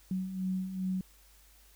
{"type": "beating tone pair", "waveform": "sine", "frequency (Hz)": [185, 187.5], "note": ["F#3", "F#3"], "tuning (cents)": [0, 23], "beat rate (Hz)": 2.5, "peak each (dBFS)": [-39, -32], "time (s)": [0.11, 1.01], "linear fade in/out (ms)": 2, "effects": ["added 50 Hz sine -60 dBFS peak until 1.75 s", "white hiss -62 dBFS RMS until 1.75 s"]}